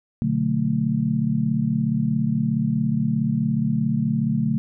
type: chord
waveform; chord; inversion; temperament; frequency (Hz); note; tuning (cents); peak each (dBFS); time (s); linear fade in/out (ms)
sine; B minor seventh; none; just; 123.47 / 148.16 / 185.21 / 222.2; B2 / D3 / F#3 / A3; 0 / +16 / +2 / +17; -27 / -24 / -27 / -22; 0.22-4.58; 0
effects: none